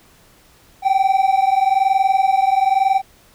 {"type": "tone pair together", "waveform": "triangle", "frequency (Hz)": [763, 784], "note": ["G5", "G5"], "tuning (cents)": [-47, 0], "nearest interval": "unison", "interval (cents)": 47, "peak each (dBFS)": -14, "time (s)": [0.82, 3.02], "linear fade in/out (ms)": 50, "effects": ["pink hiss -51 dBFS RMS until 3.34 s"]}